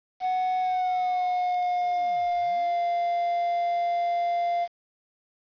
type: tone with pitch glide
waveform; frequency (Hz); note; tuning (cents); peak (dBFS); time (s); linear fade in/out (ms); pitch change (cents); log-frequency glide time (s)
triangle; 740 to 694.4; F#5 to F5; 0 to -10; -21; 0.2-4.68; 50; -110; 0.6-2.78
effects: resampled to 11025 Hz + 8-bit

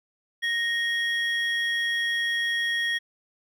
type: tone pair together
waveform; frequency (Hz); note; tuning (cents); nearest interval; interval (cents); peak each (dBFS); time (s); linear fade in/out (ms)
triangle; 1864.7 / 3302; A#6 / G#7; 0 / -11; minor seventh; 989; -23 / -28; 0.42-2.99; 20
effects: none

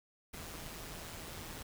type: noise with amplitude modulation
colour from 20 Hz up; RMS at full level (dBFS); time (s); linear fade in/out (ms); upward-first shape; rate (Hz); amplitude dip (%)
pink; -44; 0.33-1.63; 10; sine; 163; 50
effects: none

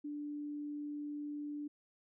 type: tone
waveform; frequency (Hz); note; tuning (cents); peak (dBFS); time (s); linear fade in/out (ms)
sine; 293.7; D4; 0; -39; 0.04-1.68; 10
effects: none

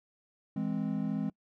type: chord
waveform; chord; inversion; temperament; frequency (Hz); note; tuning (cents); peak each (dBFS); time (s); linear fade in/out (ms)
triangle; E augmented; none; equal; 164.81 / 207.7 / 261.6; E3 / G#3 / B#3; 0 / 0 / 0; -34 / -31 / -33; 0.56-1.3; 5
effects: noise-tail reverb RT60 0.1 s tail -25 dB re dry

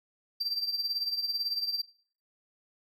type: tone with tremolo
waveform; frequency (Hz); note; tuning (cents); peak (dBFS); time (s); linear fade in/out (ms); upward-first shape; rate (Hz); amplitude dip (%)
triangle; 4699; D8; 0; -25; 0.4-1.82; 10; triangle; 18; 80
effects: noise-tail reverb RT60 0.5 s tail -20 dB re dry

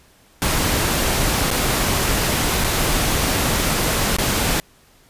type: noise with dropouts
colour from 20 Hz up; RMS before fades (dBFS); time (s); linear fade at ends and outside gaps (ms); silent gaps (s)
pink; -19; 0.42-4.6; 0; 1.505-1.513 / 2.64-2.645 / 4.166-4.185
effects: pink hiss -53 dBFS RMS until 5.09 s + resampled to 32000 Hz

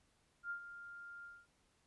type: tone with ADSR envelope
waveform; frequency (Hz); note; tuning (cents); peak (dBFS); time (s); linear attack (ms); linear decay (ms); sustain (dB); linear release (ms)
sine; 1400; F6; +4; -38; 0.43-1.47; 73; 91; -11; 230
effects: pink hiss -75 dBFS RMS until 1.86 s + resampled to 24000 Hz

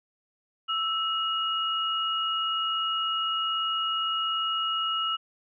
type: tone pair together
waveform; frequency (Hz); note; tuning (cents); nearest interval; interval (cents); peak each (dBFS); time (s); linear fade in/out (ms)
sine; 1319.4 / 2881; E6 / F#7; +1 / -47; octave + major second; 1352; -28; 0.68-5.17; 20
effects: none

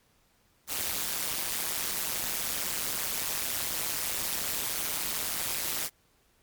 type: noise with amplitude modulation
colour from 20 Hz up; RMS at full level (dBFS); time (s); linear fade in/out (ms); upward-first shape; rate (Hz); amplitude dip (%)
white; -28; 0.67-5.9; 50; sine; 160; 95
effects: pink hiss -67 dBFS RMS until 6.42 s + MP3 96 kbps

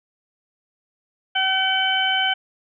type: harmonic tone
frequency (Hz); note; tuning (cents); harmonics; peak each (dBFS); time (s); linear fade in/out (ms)
762; G5; -49; 1 / 2 / 3 / 4; -24 / -23 / -27 / -21; 1.35-2.34; 10
effects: none

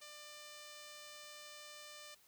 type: tone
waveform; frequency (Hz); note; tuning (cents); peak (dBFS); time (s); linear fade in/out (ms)
5% pulse; 596; D5; +25; -40; 0.01-2.15; 10
effects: white hiss -68 dBFS RMS until 2.27 s

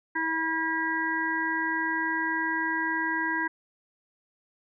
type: harmonic tone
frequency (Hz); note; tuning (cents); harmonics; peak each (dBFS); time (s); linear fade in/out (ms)
323.5; E4; -32; 1 / 3 / 5 / 6; -33 / -31 / -29 / -32; 0.15-3.48; 10
effects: none

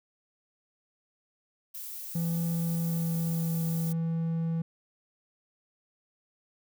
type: noise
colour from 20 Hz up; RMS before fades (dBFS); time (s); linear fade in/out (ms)
violet; -40; 1.74-3.93; 10
type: tone with pitch glide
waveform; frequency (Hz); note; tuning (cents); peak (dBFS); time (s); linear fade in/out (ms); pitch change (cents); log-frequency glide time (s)
triangle; 167.7 to 164.53; E3 to E3; +30 to -3; -25; 2.15-4.62; 5; -33; 2.58-3.64
effects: none

